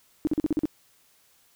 sine tone bursts, 306.4 Hz, D#4, 27 cents flat, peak -20 dBFS, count 7, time 0.25-0.655 s, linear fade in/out 0 ms, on 21 ms, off 43 ms, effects white hiss -62 dBFS RMS until 1.55 s

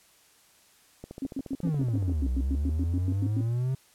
click train, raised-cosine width 2 ms, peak -26 dBFS, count 16, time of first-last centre 1.04-2.096 s, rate 14.2 Hz
sine tone bursts, 269.8 Hz, C#4, 47 cents flat, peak -28 dBFS, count 16, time 1.22-3.41 s, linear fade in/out 2 ms, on 45 ms, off 98 ms
triangle exponential two-way sweep, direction down then up, 178 to 61.74 to 134.2 Hz, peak -23 dBFS, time 1.63-3.75 s, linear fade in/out 5 ms, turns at 2.31 s
effects white hiss -60 dBFS RMS until 3.94 s + low-pass 12000 Hz 12 dB/octave

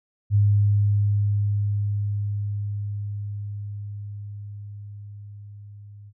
sine tone with level ramp, 102.5 Hz, G#2, 22 cents flat, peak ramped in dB -14 to -41 dBFS, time 0.3-6.13 s, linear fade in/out 50 ms, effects none

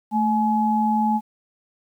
sine tone pair together, 220 / 847.1 Hz, A3 / G#5, 0 / +34 cents, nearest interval octave + major seventh, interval 2334 cents, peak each -20 dBFS, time 0.11-1.21 s, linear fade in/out 50 ms, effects 9-bit

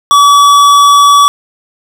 sine tone with tanh clipping, 1143 Hz, D6, 47 cents flat, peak -4 dBFS, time 0.11-1.28 s, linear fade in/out 0 ms, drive 17 dB, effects none

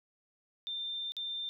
sine tone with dropouts, 3588 Hz, A7, 33 cents sharp, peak -35 dBFS, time 0.67-1.49 s, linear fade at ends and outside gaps 0 ms, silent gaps 1.12-1.167 s, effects none

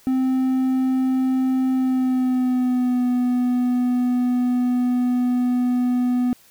triangle tone with pitch glide, 260 to 247.7 Hz, C4 to B3, -11 to +5 cents, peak -15 dBFS, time 0.07-6.33 s, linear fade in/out 0 ms, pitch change -84 cents, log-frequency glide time 1.73-3.05 s, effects white hiss -53 dBFS RMS until 6.5 s

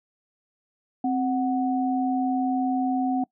sine tone pair together, 261.6 / 739.9 Hz, C4 / F#5, 0 / 0 cents, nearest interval octave + tritone, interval 1800 cents, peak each -23 / -26 dBFS, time 1.04-3.24 s, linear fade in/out 5 ms, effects noise-tail reverb RT60 0.1 s tail -23 dB re dry

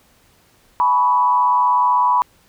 sine tone with frequency modulation, 987 Hz, B5, 1 cent flat, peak -12 dBFS, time 0.8-2.22 s, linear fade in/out 0 ms, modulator 134 Hz, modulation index 0.62, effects pink hiss -55 dBFS RMS until 2.48 s

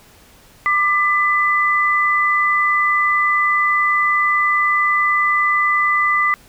sine tone pair together, 1189.2 / 2000 Hz, D6 / B6, +21 / +21 cents, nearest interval major sixth, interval 900 cents, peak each -16 dBFS, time 0.66-6.34 s, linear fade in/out 0 ms, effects pink hiss -48 dBFS RMS until 6.48 s

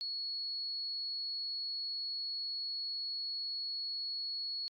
sine tone, 4362 Hz, C#8, 29 cents flat, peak -36 dBFS, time 0.01-4.68 s, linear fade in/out 0 ms, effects AAC 48 kbps

